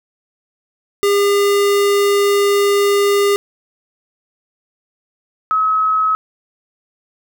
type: tone pair in turn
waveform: square / sine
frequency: 403.8 / 1282 Hz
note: G#4 / E6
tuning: -49 / -49 cents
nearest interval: octave + minor sixth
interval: 2000 cents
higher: second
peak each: -12 dBFS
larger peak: neither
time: 1.03-3.36 / 5.51-6.15 s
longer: first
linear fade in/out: 0 ms
effects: none